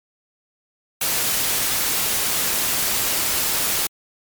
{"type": "noise", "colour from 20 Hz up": "white", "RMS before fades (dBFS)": -21, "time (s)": [1.01, 3.87], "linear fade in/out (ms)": 5, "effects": ["MP3 96 kbps"]}